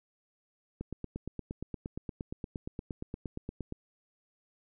click train, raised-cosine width 3 ms, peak -24 dBFS, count 26, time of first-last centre 0.81-3.724 s, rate 8.58 Hz, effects none

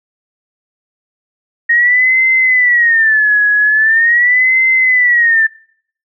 sine tone with vibrato, 1861 Hz, A#6, 3 cents flat, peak -7 dBFS, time 1.69-5.47 s, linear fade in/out 10 ms, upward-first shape sine, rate 0.42 Hz, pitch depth 180 cents each way, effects noise-tail reverb RT60 0.6 s tail -25 dB re dry

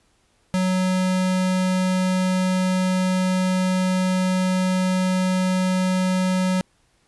square tone, 185.2 Hz, F#3, 2 cents sharp, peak -19 dBFS, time 0.54-6.61 s, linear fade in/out 0 ms, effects pink hiss -63 dBFS RMS until 7.07 s + resampled to 24000 Hz

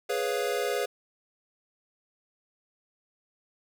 square chord, C# dominant seventh, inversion second, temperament equal, 415.3 / 493.9 / 554.4 / 698.5 Hz, G#4 / B4 / C#5 / E#5, 0 / 0 / 0 / 0 cents, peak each -32 / -32 / -34 / -36 dBFS, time 0.09-0.86 s, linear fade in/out 10 ms, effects none

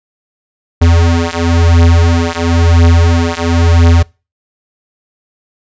square beating tone pair, 83.8 / 84.78 Hz, E2 / E2, +29 / +49 cents, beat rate 0.98 Hz, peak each -10 dBFS, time 0.81-4.03 s, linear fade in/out 10 ms, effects noise-tail reverb RT60 0.3 s tail -25 dB re dry + resampled to 16000 Hz

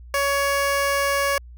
15% pulse tone, 560 Hz, C#5, 18 cents sharp, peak -13 dBFS, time 0.14-1.38 s, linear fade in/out 2 ms, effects added 60 Hz sine -39 dBFS peak until 1.57 s

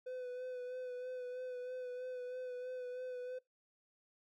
triangle tone with vibrato, 502 Hz, B4, 28 cents sharp, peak -39 dBFS, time 0.06-3.39 s, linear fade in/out 10 ms, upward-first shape sine, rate 3.1 Hz, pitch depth 25 cents each way, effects noise-tail reverb RT60 0.2 s tail -23 dB re dry

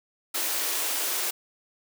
white high-pass noise, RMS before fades -28 dBFS, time 0.34-1.31 s, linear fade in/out 10 ms, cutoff 290 Hz, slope 48 dB/octave, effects none

